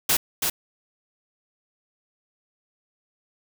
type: noise with echo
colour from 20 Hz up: white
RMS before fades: -20 dBFS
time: 0.09-0.17 s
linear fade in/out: 5 ms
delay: 330 ms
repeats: 1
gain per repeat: -4 dB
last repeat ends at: 0.5 s
effects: none